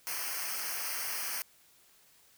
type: noise with comb filter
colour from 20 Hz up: white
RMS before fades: -36 dBFS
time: 0.07-1.42 s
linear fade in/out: 0 ms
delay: 0.27 ms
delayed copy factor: -0.9
effects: white hiss -63 dBFS RMS until 2.37 s